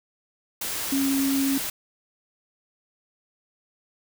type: tone in noise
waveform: sine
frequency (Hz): 273.1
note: C#4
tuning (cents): -26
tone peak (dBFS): -21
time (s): 0.92-1.58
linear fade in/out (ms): 5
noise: white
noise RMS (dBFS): -30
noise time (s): 0.61-1.7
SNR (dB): +6
effects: none